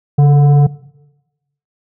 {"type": "tone with frequency modulation", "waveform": "sine", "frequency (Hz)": 142.5, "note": "C#3", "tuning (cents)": 48, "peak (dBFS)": -3, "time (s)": [0.18, 0.67], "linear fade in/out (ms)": 10, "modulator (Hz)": 585, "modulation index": 0.27, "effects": ["noise-tail reverb RT60 1.0 s tail -20 dB re dry", "tanh soft clip ceiling -2 dBFS"]}